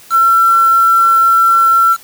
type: tone with quantisation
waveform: sine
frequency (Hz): 1351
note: E6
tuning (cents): +42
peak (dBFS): -6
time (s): 0.1-1.97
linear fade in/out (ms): 50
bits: 4
effects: white hiss -40 dBFS RMS until 2.03 s